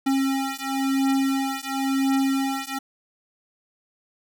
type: beating tone pair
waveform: square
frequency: 269.6 / 270.56 Hz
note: C#4 / C#4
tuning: -48 / -42 cents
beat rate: 0.96 Hz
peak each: -25 dBFS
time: 0.06-2.79 s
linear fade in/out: 10 ms
effects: none